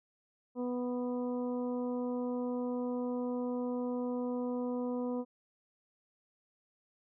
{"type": "harmonic tone", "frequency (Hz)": 246.9, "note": "B3", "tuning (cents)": 0, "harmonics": [1, 2, 3, 4, 5], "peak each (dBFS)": [-34, -37, -49, -47, -56], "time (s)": [0.55, 5.25], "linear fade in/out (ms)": 50, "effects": []}